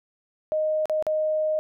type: tone with dropouts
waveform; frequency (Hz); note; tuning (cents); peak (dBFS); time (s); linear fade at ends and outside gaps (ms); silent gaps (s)
sine; 620; D#5; -6; -21; 0.52-1.59; 0; 0.856-0.897 / 1.025-1.067
effects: none